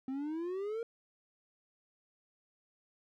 triangle exponential sweep, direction up, 258.3 to 470 Hz, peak -33 dBFS, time 0.08-0.83 s, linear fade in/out 2 ms, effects none

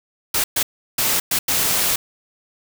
white noise bursts at uneven times, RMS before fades -19 dBFS, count 5, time 0.34-0.44 / 0.56-0.63 / 0.98-1.2 / 1.31-1.39 / 1.48-1.96 s, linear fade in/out 5 ms, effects none

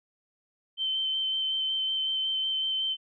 sine tone with vibrato, 3093 Hz, G7, 24 cents flat, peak -26 dBFS, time 0.77-2.97 s, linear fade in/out 50 ms, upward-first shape square, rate 5.4 Hz, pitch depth 10 cents each way, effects none

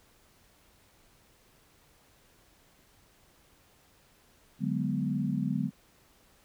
sine chord, G# half-diminished seventh, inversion second, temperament equal, 146.83 / 185 / 207.7 / 246.9 Hz, D3 / F#3 / G#3 / B3, 0 / 0 / 0 / 0 cents, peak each -33 dBFS, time 4.59-5.71 s, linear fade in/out 50 ms, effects pink hiss -63 dBFS RMS until 6.44 s

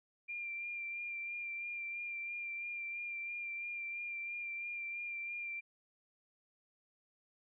sine tone with vibrato, 2382 Hz, D7, 24 cents sharp, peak -39 dBFS, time 0.28-5.61 s, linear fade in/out 20 ms, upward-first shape sine, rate 3 Hz, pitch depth 23 cents each way, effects none

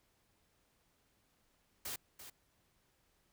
white noise with echo, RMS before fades -42 dBFS, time 1.85-1.96 s, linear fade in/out 5 ms, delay 340 ms, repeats 1, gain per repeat -10 dB, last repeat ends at 2.3 s, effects pink hiss -75 dBFS RMS until 3.32 s

